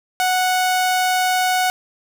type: tone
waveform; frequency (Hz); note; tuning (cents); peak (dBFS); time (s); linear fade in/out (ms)
sawtooth; 738; F#5; -5; -12; 0.2-1.7; 0
effects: none